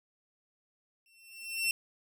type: tone with exponential growth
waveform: sawtooth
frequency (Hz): 2702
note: E7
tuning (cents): +42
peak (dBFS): -22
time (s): 1.06-1.71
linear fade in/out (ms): 1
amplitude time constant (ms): 140
effects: none